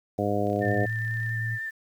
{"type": "harmonic tone", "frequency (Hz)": 102.4, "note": "G#2", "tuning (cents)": -24, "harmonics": [1, 2, 3, 4, 5, 6, 7], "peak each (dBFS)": [-31, -31, -31, -31, -31, -31, -31], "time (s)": [0.18, 0.86], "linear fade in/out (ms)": 10}
{"type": "click train", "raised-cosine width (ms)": 0.2, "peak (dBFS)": -35, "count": 28, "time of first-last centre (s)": [0.47, 1.293], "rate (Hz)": 32.8}
{"type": "tone with pitch glide", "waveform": "sine", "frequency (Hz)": [111.7, 113.26], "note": ["A2", "A#2"], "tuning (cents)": [27, -49], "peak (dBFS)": -28, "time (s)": [0.59, 1.59], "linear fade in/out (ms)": 50, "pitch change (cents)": 24, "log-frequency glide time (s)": [0.98, 1.11]}
{"type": "tone with vibrato", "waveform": "sine", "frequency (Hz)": 1787, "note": "A6", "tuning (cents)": 26, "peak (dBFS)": -30, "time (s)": [0.61, 1.71], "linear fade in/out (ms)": 20, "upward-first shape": "square", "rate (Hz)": 10, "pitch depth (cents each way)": 11}
{"effects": ["9-bit"]}